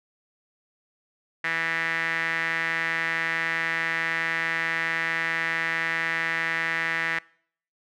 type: tone with band-pass filter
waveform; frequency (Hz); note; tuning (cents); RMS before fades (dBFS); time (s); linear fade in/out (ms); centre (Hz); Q
sawtooth; 164.6; E3; -2; -27; 1.44-7.19; 5; 1900; 5.4
effects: noise-tail reverb RT60 0.6 s tail -24 dB re dry